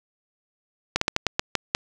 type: slowing click train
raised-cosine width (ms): 0.2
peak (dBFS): -3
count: 8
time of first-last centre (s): 0.96-1.749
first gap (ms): 54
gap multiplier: 1.24
effects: none